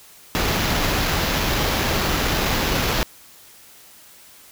pink noise with sample-and-hold, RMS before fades -21 dBFS, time 0.35-3.03 s, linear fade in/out 0 ms, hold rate 8820 Hz, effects white hiss -47 dBFS RMS until 4.51 s

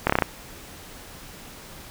slowing click train, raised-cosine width 0.5 ms, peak -3 dBFS, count 6, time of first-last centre 0.07-0.223 s, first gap 26 ms, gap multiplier 1.08, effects pink hiss -43 dBFS RMS until 1.9 s

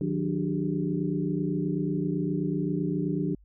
sine tone cluster, 154.7 / 182.5 / 295.3 / 377.7 / 408.4 Hz, D#3 / F#3 / D4 / F#4 / G#4, -10 / -24 / +10 / +36 / -29 cents, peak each -31 / -30 / -30 / -35 / -38 dBFS, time 0.01-3.35 s, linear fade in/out 2 ms, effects added 50 Hz sine -53 dBFS peak until 3.44 s

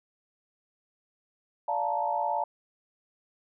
sine chord, Bb major seventh, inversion first, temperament just, 582.7 / 699.2 / 874.1 / 932.3 Hz, D5 / F5 / A5 / Bb5, -14 / +2 / -12 / 0 cents, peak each -34 / -32 / -29 / -33 dBFS, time 1.68-2.44 s, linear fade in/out 5 ms, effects none

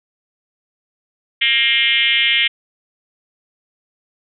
sine tone with frequency modulation, 2620 Hz, E7, 11 cents flat, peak -12 dBFS, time 1.41-2.48 s, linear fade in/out 10 ms, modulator 249 Hz, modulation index 2.9, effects none

